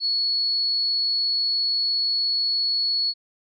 sine tone, 4383 Hz, C#8, 20 cents flat, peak -20 dBFS, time 0-3.14 s, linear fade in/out 50 ms, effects none

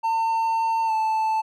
triangle tone with pitch glide, 903 to 879.3 Hz, A5 to A5, +45 to -1 cents, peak -18 dBFS, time 0.03-1.42 s, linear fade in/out 20 ms, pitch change -46 cents, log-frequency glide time 0.86-0.92 s, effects none

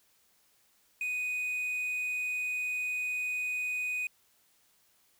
triangle tone with quantisation, 2489 Hz, D#7, in tune, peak -29 dBFS, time 1.01-4.07 s, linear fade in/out 2 ms, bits 9, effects white hiss -68 dBFS RMS until 5.19 s

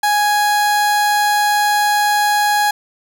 30% pulse tone, 830.6 Hz, G#5, in tune, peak -10 dBFS, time 0.03-2.71 s, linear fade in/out 5 ms, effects none

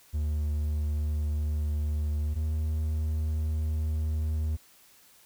triangle tone pair in turn, 75.2 / 77.63 Hz, D2 / D#2, +42 / -3 cents, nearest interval minor second, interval 55 cents, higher second, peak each -24 dBFS, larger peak neither, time 0.13-2.35 / 2.35-4.57 s, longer neither, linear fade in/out 20 ms, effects white hiss -58 dBFS RMS until 5.25 s

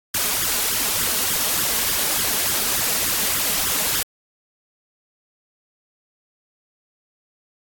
white noise with flanger, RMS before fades -21 dBFS, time 0.14-4.03 s, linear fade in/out 5 ms, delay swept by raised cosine 0.58 to 4.88 ms, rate 3.4 Hz, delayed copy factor +0.9, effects AAC 64 kbps

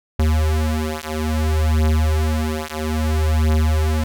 square beating tone pair, 77.4 / 78 Hz, D#2 / D#2, -9 / +5 cents, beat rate 0.6 Hz, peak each -20 dBFS, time 0.19-4.04 s, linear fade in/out 5 ms, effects none

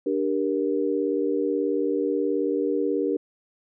sine chord, G minor, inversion second, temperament just, 294 / 392 / 470.4 Hz, D4 / G4 / Bb4, +2 / 0 / +16 cents, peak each -26 dBFS, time 0.06-3.17 s, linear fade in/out 5 ms, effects none

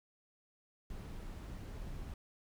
brown noise, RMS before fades -45 dBFS, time 0.9-2.14 s, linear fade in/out 2 ms, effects none

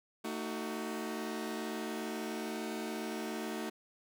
sawtooth chord, D# diminished, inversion second, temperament just, 224 / 311.1 / 373.4 Hz, A3 / D#4 / F#4, +31 / 0 / +16 cents, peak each -36 / -38 / -38 dBFS, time 0.24-3.7 s, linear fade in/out 10 ms, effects none

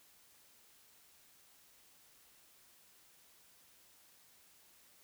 silence, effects white hiss -65 dBFS RMS until 5.03 s

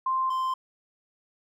sine / triangle tone pair in turn, 1047 / 1041.8 Hz, C6 / C6, +1 / -8 cents, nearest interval unison, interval 9 cents, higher first, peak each -23 dBFS, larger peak neither, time 0.06-0.3 / 0.3-0.54 s, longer neither, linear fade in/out 5 ms, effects none

